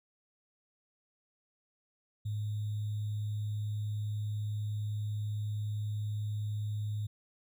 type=tone with sample-and-hold; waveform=sine; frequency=105.3 Hz; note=G#2; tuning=24 cents sharp; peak=-32 dBFS; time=2.25-7.07 s; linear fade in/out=10 ms; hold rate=3675 Hz; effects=none